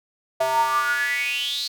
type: tone with high-pass filter sweep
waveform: square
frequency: 130.81 Hz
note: C3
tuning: in tune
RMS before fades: -23 dBFS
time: 0.4-1.68 s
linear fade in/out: 10 ms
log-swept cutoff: 690 to 4400 Hz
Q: 10
effects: none